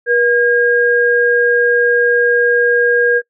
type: tone pair together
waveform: sine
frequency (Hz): 480.7 / 1624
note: B4 / G#6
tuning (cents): -47 / -39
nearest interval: octave + major sixth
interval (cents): 2108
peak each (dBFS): -12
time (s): 0.06-3.22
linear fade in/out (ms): 50
effects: noise-tail reverb RT60 0.1 s tail -23 dB re dry